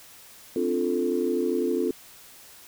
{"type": "chord", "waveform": "sine", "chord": "D minor seventh", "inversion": "third", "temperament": "equal", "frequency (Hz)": [261.6, 293.7, 349.2, 440], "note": ["C4", "D4", "F4", "A4"], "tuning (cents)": [0, 0, 0, 0], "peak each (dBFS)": [-28, -32, -26, -27], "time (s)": [0.56, 1.91], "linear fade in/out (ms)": 2, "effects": ["tanh soft clip ceiling -12 dBFS", "white hiss -49 dBFS RMS until 2.67 s"]}